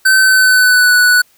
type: tone with pitch glide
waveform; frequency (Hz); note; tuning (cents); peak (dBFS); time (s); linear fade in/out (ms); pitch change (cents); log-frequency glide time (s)
square; 1536 to 1480.3; G6 to F#6; -36 to 0; -7; 0.05-1.22; 10; -64; 0.18-0.94
effects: white hiss -52 dBFS RMS until 1.37 s